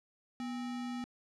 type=tone with sample-and-hold; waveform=sine; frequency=244.6 Hz; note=B3; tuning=16 cents flat; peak=-36 dBFS; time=0.4-1.04 s; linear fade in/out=0 ms; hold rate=1050 Hz; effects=low-pass 6000 Hz 12 dB/octave